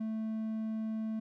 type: tone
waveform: triangle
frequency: 220 Hz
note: A3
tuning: in tune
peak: -31 dBFS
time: 0-1.2 s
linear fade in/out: 10 ms
effects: none